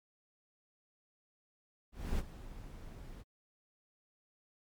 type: noise with ADSR envelope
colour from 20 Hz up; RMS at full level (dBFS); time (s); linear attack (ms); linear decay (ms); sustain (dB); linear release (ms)
brown; -33; 1.92-3.24; 270; 31; -15; 36
effects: MP3 96 kbps